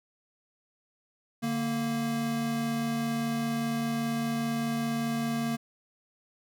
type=tone pair together; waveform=square; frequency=146.4 / 231.4 Hz; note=D3 / A#3; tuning=-5 / -13 cents; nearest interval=minor sixth; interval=792 cents; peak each=-37 / -29 dBFS; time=1.42-5.57 s; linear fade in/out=20 ms; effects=none